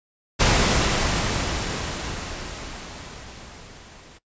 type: noise with level ramp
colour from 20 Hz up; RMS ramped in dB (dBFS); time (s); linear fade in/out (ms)
pink; -17 to -47; 0.39-4.19; 20
effects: noise-tail reverb RT60 0.1 s tail -18 dB re dry + resampled to 16000 Hz